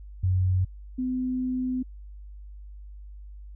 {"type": "tone pair in turn", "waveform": "sine", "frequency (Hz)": [92.5, 254.6], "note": ["F#2", "C4"], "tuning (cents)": [0, -47], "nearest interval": "octave + tritone", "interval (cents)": 1753, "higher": "second", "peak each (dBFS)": [-20, -25], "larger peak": "first", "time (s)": [[0.23, 0.65], [0.98, 1.83]], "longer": "second", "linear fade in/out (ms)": 10, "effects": ["added 50 Hz sine -40 dBFS peak until 3.55 s"]}